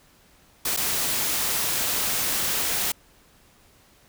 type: noise with dropouts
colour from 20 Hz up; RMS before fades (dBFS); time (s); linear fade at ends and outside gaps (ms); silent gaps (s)
white; -25; 0.65-2.92; 5; 0.765-0.772
effects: pink hiss -57 dBFS RMS until 4.08 s